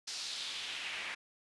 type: noise with band-pass filter sweep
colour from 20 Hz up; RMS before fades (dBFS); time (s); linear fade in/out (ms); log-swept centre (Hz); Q
pink; -41; 0.07-1.15; 10; 5200 to 2100; 2.3
effects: resampled to 24000 Hz